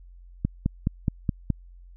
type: click train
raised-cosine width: 5 ms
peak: -10 dBFS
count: 6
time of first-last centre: 0.45-1.503 s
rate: 4.75 Hz
effects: added 44 Hz sine -45 dBFS peak until 1.96 s